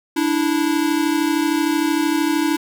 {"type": "tone pair together", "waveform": "square", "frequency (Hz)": [293.9, 327], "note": ["D4", "E4"], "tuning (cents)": [1, -14], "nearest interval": "major second", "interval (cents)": 185, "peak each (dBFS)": [-20, -20], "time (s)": [0.16, 2.57], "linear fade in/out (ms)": 10, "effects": []}